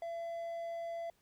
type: tone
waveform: triangle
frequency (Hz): 674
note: E5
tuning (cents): +38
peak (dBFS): -36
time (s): 0.02-1.1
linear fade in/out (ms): 2
effects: pink hiss -73 dBFS RMS until 1.21 s